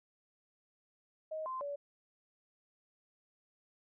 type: tone with pitch steps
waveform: sine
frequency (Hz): 628 / 1039 / 572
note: D#5 / C6 / D5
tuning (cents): +16 / -12 / -46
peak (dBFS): -37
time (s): 1.31-1.76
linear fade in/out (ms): 10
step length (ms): 150
effects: none